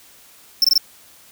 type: tone bursts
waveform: square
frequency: 5360 Hz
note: E8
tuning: 28 cents sharp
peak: -11 dBFS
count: 4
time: 0.62-0.779 s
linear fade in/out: 2 ms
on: 24 ms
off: 21 ms
effects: white hiss -48 dBFS RMS until 1.31 s